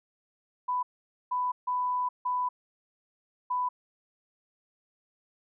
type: tone bursts at uneven times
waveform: sine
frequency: 995 Hz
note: B5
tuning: 13 cents sharp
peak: -26 dBFS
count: 5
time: 0.68-0.83 / 1.31-1.52 / 1.67-2.09 / 2.25-2.49 / 3.5-3.69 s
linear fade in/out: 10 ms
effects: none

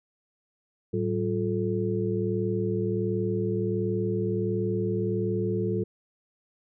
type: tone cluster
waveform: sine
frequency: 108.6 / 189.9 / 355.1 / 436.5 Hz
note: A2 / F#3 / F4 / A4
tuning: -22 / +45 / +29 / -14 cents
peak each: -30 dBFS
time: 0.93-5.84 s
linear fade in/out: 10 ms
effects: none

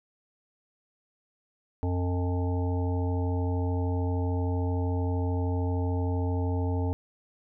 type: harmonic tone with a mistuned harmonic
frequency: 89.5 Hz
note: F2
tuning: 43 cents sharp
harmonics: 1 / 3 / 5 / 7 / 9 / 10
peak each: -26 / -33 / -36 / -42 / -42 / -42 dBFS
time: 1.83-6.93 s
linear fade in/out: 0 ms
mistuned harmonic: 10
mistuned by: -32 cents
effects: none

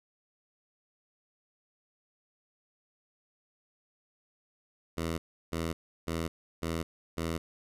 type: tone bursts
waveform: 10% pulse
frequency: 82.41 Hz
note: E2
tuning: in tune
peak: -23 dBFS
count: 5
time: 4.97-7.38 s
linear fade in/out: 10 ms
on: 210 ms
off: 340 ms
effects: resampled to 32000 Hz

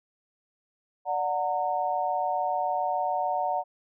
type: chord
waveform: sine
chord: D augmented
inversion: none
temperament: just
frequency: 587.3 / 734.2 / 917.7 Hz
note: D5 / F#5 / A#5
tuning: 0 / -14 / -27 cents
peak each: -32 / -27 / -30 dBFS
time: 1.05-3.64 s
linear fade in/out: 50 ms
effects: none

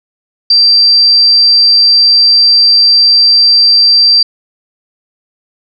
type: tone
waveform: sine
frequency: 4699 Hz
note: D8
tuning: in tune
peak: -3 dBFS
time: 0.5-4.23 s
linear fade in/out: 5 ms
effects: none

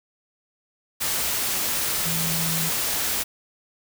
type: tone in noise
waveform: sine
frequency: 164.1 Hz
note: E3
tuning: 8 cents flat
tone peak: -28 dBFS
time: 2.05-2.7 s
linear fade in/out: 20 ms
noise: white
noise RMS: -25 dBFS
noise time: 1-3.24 s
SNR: -6 dB
effects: none

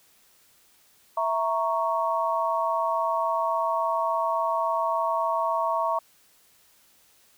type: chord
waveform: sine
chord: A# diminished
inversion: second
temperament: equal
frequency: 659.3 / 932.3 / 1108.7 Hz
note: E5 / A#5 / C#6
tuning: 0 / 0 / 0 cents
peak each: -27 dBFS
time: 1.17-5.99 s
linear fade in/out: 5 ms
effects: white hiss -60 dBFS RMS until 7.37 s

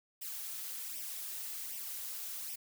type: noise with flanger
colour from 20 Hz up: blue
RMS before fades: -42 dBFS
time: 0.21-2.56 s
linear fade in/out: 10 ms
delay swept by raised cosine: 0.35 to 4.65 ms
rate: 1.3 Hz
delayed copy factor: +0.7
effects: none

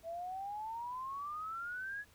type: exponential sweep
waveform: sine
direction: up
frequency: 651 to 1700 Hz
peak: -39 dBFS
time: 0.03-2.05 s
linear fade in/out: 50 ms
effects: added 87 Hz sine -70 dBFS peak until 2.14 s + pink hiss -65 dBFS RMS until 2.14 s

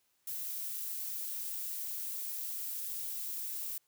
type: noise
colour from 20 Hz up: violet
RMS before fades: -39 dBFS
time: 0.27-3.78 s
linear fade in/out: 5 ms
effects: white hiss -75 dBFS RMS until 3.87 s + high-pass 60 Hz 12 dB/octave

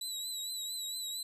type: tone with vibrato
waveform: 25% pulse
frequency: 3930 Hz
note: B7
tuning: 9 cents flat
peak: -32 dBFS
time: 0.01-1.23 s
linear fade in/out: 5 ms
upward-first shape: triangle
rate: 4.4 Hz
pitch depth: 63 cents each way
effects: none

